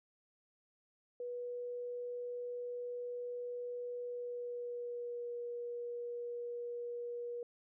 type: tone with pitch glide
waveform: sine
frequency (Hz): 487.4 to 479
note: B4 to A#4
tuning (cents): -23 to +47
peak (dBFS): -39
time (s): 1.2-7.43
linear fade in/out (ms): 2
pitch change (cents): -30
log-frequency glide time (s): 4.02-5.31
effects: none